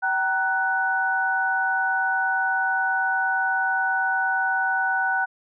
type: tone cluster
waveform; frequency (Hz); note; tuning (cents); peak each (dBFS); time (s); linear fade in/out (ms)
sine; 768 / 937 / 1486; G5 / A#5 / F#6; -36 / +9 / +7; -25 / -30 / -22; 0.02-5.26; 20
effects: none